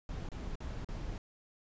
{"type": "noise with dropouts", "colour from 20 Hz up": "brown", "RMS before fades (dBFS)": -40, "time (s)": [0.09, 1.18], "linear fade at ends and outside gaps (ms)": 1, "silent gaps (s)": [[0.288, 0.317], [0.555, 0.604], [0.846, 0.887]], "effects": ["resampled to 16000 Hz"]}